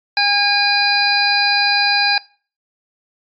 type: harmonic tone with a mistuned harmonic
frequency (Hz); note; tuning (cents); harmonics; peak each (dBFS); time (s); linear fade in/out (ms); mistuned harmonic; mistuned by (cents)
814; G#5; -35; 1 / 2 / 3 / 5 / 6; -19 / -19 / -19 / -19 / -19; 0.17-2.18; 2; 6; -17
effects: noise-tail reverb RT60 0.4 s tail -22 dB re dry + AAC 64 kbps